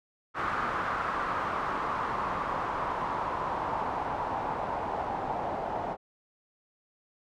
white noise with low-pass filter sweep, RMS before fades -32 dBFS, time 0.34-5.97 s, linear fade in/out 50 ms, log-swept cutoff 1300 to 780 Hz, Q 3.2, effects none

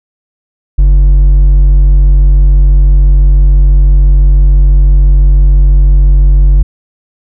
sine tone with hard clipping, 47 Hz, F#1, 28 cents sharp, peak -3 dBFS, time 0.78-6.63 s, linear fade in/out 10 ms, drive 4 dB, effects none

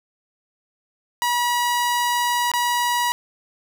sawtooth tone with dropouts, 966 Hz, B5, 39 cents flat, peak -15 dBFS, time 1.22-3.12 s, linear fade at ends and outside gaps 0 ms, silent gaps 2.516-2.537 s, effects none

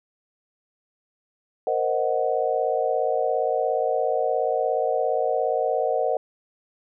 sine chord, C half-diminished seventh, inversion third, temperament equal, 466.2 / 523.3 / 622.3 / 740 Hz, Bb4 / C5 / Eb5 / Gb5, 0 / 0 / 0 / 0 cents, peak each -26 dBFS, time 1.67-6.17 s, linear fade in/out 2 ms, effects none

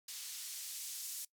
blue noise with band-pass filter sweep, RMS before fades -45 dBFS, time 0.08-1.25 s, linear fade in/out 5 ms, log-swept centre 4000 to 6900 Hz, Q 0.75, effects noise-tail reverb RT60 0.1 s tail -20 dB re dry

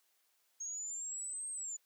sine linear two-way sweep, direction up then down, 6500 to 8470 to 6880 Hz, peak -39 dBFS, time 0.6-1.77 s, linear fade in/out 10 ms, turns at 1.5 s, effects white hiss -75 dBFS RMS until 1.85 s + high-pass 400 Hz 12 dB/octave

